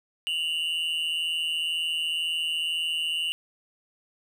triangle tone pair together, 2794 / 2956 Hz, F7 / F#7, 0 / -2 cents, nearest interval minor second, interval 98 cents, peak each -27 / -27 dBFS, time 0.27-3.32 s, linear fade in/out 0 ms, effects none

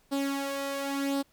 sawtooth tone with flanger, 277.2 Hz, C#4, in tune, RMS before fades -31 dBFS, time 0.11-1.23 s, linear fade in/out 20 ms, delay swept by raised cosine 0.22 to 2.02 ms, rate 0.93 Hz, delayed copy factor +0.6, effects pink hiss -66 dBFS RMS until 1.32 s

